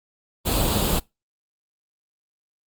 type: noise with comb filter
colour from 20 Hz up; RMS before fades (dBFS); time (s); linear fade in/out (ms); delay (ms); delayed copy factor
pink; -21; 0.45-1; 20; 0.26; +0.6
effects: noise-tail reverb RT60 0.2 s tail -22 dB re dry + Opus 32 kbps